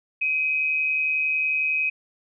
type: tone pair together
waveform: sine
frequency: 2375 / 2526 Hz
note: D7 / D#7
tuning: +19 / +26 cents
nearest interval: minor second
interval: 107 cents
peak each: -30 / -21 dBFS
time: 0.21-1.9 s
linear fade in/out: 10 ms
effects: none